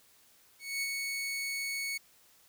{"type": "tone with ADSR envelope", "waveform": "sawtooth", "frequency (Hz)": 2217, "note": "C#7", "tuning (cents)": 0, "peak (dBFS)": -27, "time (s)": [0.59, 1.98], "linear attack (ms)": 230, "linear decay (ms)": 41, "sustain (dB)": -3, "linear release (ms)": 10, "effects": ["white hiss -63 dBFS RMS until 2.48 s"]}